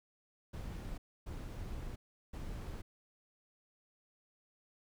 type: noise bursts at uneven times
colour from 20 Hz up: brown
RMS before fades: -43 dBFS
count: 3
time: 0.53-0.98 / 1.26-1.96 / 2.33-2.82 s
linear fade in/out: 10 ms
effects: none